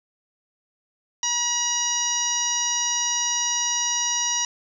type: harmonic tone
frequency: 960 Hz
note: B5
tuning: 49 cents flat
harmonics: 1 / 2 / 3 / 4 / 5 / 6 / 7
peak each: -31 / -34 / -31 / -32 / -35 / -23 / -34 dBFS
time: 1.23-4.45 s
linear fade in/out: 2 ms
effects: 9-bit